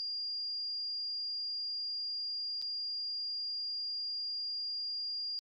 sine tone with dropouts, 4810 Hz, D8, 41 cents sharp, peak -35 dBFS, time 0-5.39 s, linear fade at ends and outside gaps 0 ms, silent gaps 2.616-2.623 s, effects Opus 48 kbps

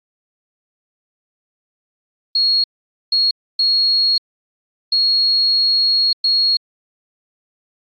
sine tone bursts at uneven times, 4305 Hz, C8, 49 cents sharp, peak -12 dBFS, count 5, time 2.35-2.64 / 3.12-3.31 / 3.59-4.18 / 4.92-6.13 / 6.24-6.57 s, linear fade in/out 5 ms, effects AAC 64 kbps

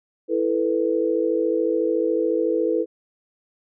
sine chord, E suspended fourth, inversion none, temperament equal, 329.6 / 440 / 493.9 Hz, E4 / A4 / B4, 0 / 0 / 0 cents, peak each -23 dBFS, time 0.28-2.86 s, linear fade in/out 50 ms, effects none

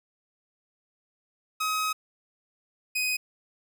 sawtooth tone pair in turn, 1268 / 2505 Hz, D#6 / D#7, +32 / +11 cents, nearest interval octave, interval 1179 cents, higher second, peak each -22 dBFS, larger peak neither, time 1.6-1.93 / 2.95-3.17 s, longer first, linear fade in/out 10 ms, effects none

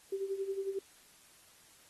sine tone with tremolo, 390 Hz, G4, 9 cents flat, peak -31 dBFS, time 0.12-0.79 s, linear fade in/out 5 ms, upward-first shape sine, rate 11 Hz, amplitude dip 70%, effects white hiss -61 dBFS RMS until 1.89 s + AAC 32 kbps

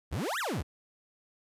35% pulse exponential two-way sweep, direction up then down, 55 to 1975.5 to 55 Hz, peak -29 dBFS, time 0.11-0.63 s, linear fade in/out 20 ms, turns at 0.39 s, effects resampled to 32000 Hz + 11-bit

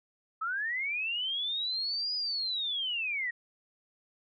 sine linear two-way sweep, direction up then down, 1265 to 4978 to 1860 Hz, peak -30 dBFS, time 0.41-3.31 s, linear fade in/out 10 ms, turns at 2.15 s, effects none

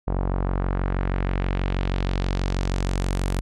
sawtooth tone with low-pass filter sweep, 46.25 Hz, F#1, in tune, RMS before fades -24 dBFS, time 0.07-3.41 s, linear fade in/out 10 ms, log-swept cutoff 870 to 11000 Hz, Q 1.3, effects none

